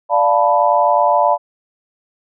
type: chord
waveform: sine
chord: B half-diminished seventh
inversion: first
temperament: equal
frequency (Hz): 587.3 / 698.5 / 880 / 987.8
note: D5 / F5 / A5 / B5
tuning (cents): 0 / 0 / 0 / 0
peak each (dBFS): -16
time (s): 0.09-1.38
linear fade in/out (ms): 50
effects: none